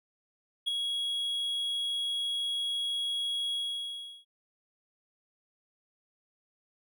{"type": "tone with ADSR envelope", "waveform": "triangle", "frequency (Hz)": 3322, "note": "G#7", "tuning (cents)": 0, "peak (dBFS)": -23, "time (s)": [0.66, 4.25], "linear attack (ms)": 22, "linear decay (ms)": 6, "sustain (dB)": -5, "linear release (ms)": 710, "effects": []}